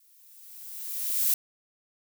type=noise with exponential growth; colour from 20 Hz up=violet; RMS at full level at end=-22 dBFS; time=0-1.34 s; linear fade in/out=2 ms; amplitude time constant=290 ms; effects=none